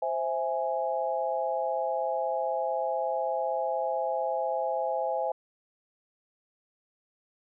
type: chord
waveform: sine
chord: C augmented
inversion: none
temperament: equal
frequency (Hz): 523.3 / 659.3 / 830.6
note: C5 / E5 / G#5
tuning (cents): 0 / 0 / 0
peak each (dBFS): -31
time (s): 0.02-5.32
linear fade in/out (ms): 5
effects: none

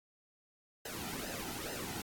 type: noise with flanger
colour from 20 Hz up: pink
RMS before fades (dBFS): -42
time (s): 0.85-2.02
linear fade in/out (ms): 5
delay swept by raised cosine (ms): 0.87 to 1.85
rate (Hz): 2.3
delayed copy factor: -0.7
effects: AAC 64 kbps

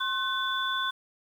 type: tone cluster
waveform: sine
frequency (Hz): 1064 / 1510 / 3472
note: C6 / F#6 / A7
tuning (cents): +29 / +35 / -24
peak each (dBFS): -31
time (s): 0-0.91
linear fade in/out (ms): 10
effects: 9-bit

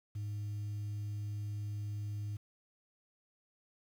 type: tone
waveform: sine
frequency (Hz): 103.83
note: G#2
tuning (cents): 0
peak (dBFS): -34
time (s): 0.15-2.37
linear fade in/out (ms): 10
effects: tanh soft clip ceiling -35 dBFS + 10-bit

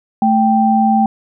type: tone pair together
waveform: sine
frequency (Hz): 220 / 784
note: A3 / G5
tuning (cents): 0 / 0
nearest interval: octave + minor seventh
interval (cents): 2200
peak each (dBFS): -12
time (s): 0.22-1.06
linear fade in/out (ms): 2
effects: none

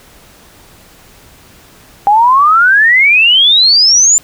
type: exponential sweep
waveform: sine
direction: up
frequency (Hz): 796 to 7250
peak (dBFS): -4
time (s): 2.07-4.18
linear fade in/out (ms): 0
effects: pink hiss -41 dBFS RMS until 4.23 s

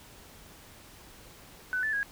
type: tone with pitch steps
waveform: sine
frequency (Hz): 1502 / 1750 / 1647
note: F#6 / A6 / G#6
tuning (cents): +26 / -10 / -15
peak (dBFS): -27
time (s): 1.73-2.03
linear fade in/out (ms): 0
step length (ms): 100
effects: pink hiss -52 dBFS RMS until 2.11 s

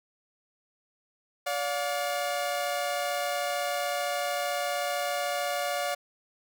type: tone pair together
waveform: sawtooth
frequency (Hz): 576.3 / 712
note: D5 / F5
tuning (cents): -33 / +33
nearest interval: major third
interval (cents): 366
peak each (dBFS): -27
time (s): 1.46-5.95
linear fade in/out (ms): 10
effects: none

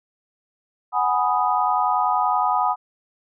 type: chord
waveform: sine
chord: G# minor seventh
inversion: third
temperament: equal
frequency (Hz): 740 / 830.6 / 987.8 / 1244.5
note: F#5 / G#5 / B5 / D#6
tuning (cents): 0 / 0 / 0 / 0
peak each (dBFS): -23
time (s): 0.92-2.76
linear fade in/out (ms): 50
effects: none

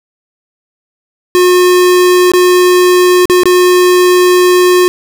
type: tone with dropouts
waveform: square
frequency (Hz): 360.9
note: F#4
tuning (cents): -43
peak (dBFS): -5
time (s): 1.35-4.88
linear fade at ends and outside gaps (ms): 0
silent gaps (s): 2.318-2.336 / 3.255-3.298 / 3.434-3.456
effects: none

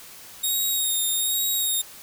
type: tone with vibrato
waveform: 5% pulse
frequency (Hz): 3735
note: A#7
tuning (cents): +3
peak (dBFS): -15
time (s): 0.43-1.82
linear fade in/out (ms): 10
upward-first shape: sine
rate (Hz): 1.2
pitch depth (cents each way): 31
effects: white hiss -44 dBFS RMS until 2.02 s

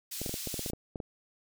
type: high-pass noise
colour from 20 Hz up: pink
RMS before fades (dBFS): -39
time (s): 0.11-0.71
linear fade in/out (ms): 10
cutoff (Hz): 4500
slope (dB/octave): 12
type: clicks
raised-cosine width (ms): 2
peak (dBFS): -23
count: 12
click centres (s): 0.216 / 0.262 / 0.294 / 0.341 / 0.473 / 0.542 / 0.593 / 0.662 / 0.7 / 0.734 / 0.958 / 1.002
effects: none

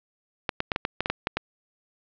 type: clicks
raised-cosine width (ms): 0.3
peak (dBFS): -8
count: 10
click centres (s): 0.492 / 0.604 / 0.718 / 0.761 / 0.851 / 1.006 / 1.059 / 1.1 / 1.271 / 1.37
effects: low-pass 4000 Hz 12 dB/octave

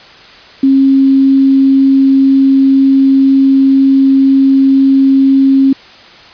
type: tone with quantisation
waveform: sine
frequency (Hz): 270.2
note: C#4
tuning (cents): -44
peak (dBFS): -4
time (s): 0.63-5.73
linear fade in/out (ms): 5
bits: 5
effects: white hiss -36 dBFS RMS until 6.33 s + resampled to 11025 Hz

